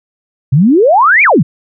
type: exponential two-way sweep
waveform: sine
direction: up then down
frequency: 123.47 to 2483 to 123.47 Hz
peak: -4 dBFS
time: 0.52-1.43 s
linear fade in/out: 10 ms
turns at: 1.23 s
effects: none